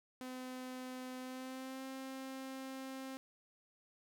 sawtooth tone with pitch glide, 255.3 to 265.1 Hz, C4 to C4, -42 to +23 cents, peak -40 dBFS, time 0.21-3.17 s, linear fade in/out 0 ms, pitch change +65 cents, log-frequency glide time 1.19-1.85 s, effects none

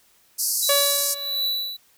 white band-pass noise, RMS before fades -24 dBFS, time 0.38-1.15 s, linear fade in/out 20 ms, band 4500 to 14000 Hz, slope 96 dB/octave
square tone with tremolo, 3951 Hz, B7, in tune, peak -21 dBFS, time 0.62-1.77 s, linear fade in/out 10 ms, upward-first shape triangle, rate 1.5 Hz, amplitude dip 85%
sawtooth tone with exponential decay, 567 Hz, C#5, 39 cents sharp, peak -14 dBFS, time 0.69-1.71 s, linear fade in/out 5 ms, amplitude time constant 220 ms
effects white hiss -59 dBFS RMS until 1.97 s

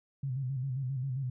sine tone with vibrato, 131.7 Hz, C3, 12 cents sharp, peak -31 dBFS, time 0.23-1.3 s, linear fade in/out 5 ms, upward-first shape square, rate 7.5 Hz, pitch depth 75 cents each way, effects none

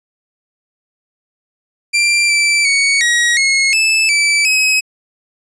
sawtooth tone with pitch steps, 2366 / 2332 / 2232 / 1901 / 2168 / 2623 / 2316 / 2548 Hz, D7 / D7 / C#7 / A#6 / C#7 / E7 / D7 / D#7, +12 / -13 / +11 / +33 / -39 / -9 / -25 / +41 cents, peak -7 dBFS, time 1.93-4.81 s, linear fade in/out 20 ms, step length 360 ms, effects resampled to 22050 Hz

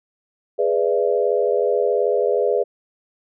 sine chord, E dominant seventh, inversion first, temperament equal with one note detuned, 415.3 / 493.9 / 587.3 / 670 Hz, G#4 / B4 / D5 / E5, 0 / 0 / 0 / +28 cents, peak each -20 / -20 / -23 / -26 dBFS, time 0.58-2.64 s, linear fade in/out 20 ms, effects none

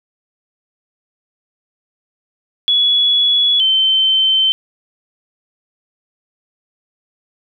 sine tone pair in turn, 3387 / 3090 Hz, G#7 / G7, +33 / -26 cents, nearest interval major second, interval 159 cents, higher first, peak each -10 dBFS, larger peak neither, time 2.68-3.6 / 3.6-4.52 s, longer neither, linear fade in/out 0 ms, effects none

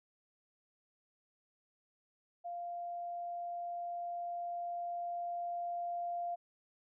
sine tone with level ramp, 696 Hz, F5, 6 cents flat, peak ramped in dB -39 to -35 dBFS, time 2.44-6.36 s, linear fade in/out 20 ms, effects none

